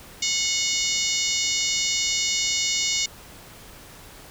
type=harmonic tone; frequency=730 Hz; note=F#5; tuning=24 cents flat; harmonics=3 / 4 / 5 / 6 / 7 / 8 / 9 / 10; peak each=-30 / -30 / -30 / -30 / -30 / -30 / -30 / -30 dBFS; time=0.22-3.06 s; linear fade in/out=5 ms; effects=pink hiss -45 dBFS RMS until 4.3 s